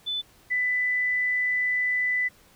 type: tone pair in turn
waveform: sine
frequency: 3501 / 1993.8 Hz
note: A7 / B6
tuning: -9 / +16 cents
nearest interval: minor seventh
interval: 975 cents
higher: first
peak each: -26 / -22 dBFS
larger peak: second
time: 0.06-0.22 / 0.5-2.29 s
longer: second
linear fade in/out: 20 ms
effects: pink hiss -57 dBFS RMS until 2.55 s